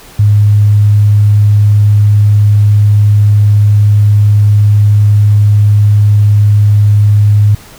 sine tone, 103.83 Hz, G#2, in tune, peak -3 dBFS, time 0.19-7.55 s, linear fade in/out 5 ms, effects pink hiss -35 dBFS RMS until 7.78 s

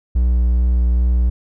triangle tone with vibrato, 60.6 Hz, B1, 32 cents flat, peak -10 dBFS, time 0.15-1.3 s, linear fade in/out 10 ms, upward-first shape sine, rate 2.4 Hz, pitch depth 15 cents each way, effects none

